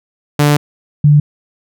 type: tone pair in turn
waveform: sawtooth / sine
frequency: 146.83 / 147.39 Hz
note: D3 / D3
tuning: 0 / +7 cents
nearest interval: unison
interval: 7 cents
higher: second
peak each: -4 dBFS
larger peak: neither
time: 0.39-0.57 / 1.04-1.2 s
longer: first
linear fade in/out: 5 ms
effects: none